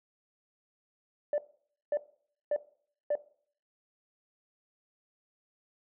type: tone bursts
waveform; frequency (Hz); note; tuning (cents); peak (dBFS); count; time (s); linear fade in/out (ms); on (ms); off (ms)
sine; 587.3; D5; 0; -24; 4; 1.33-3.154; 2; 51; 540
effects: noise-tail reverb RT60 0.5 s tail -17 dB re dry + tanh soft clip ceiling -23 dBFS